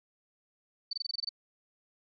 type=tone bursts; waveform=sine; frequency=4544 Hz; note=C#8; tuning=42 cents sharp; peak=-31 dBFS; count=9; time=0.91-1.292 s; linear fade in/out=5 ms; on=22 ms; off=23 ms; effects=none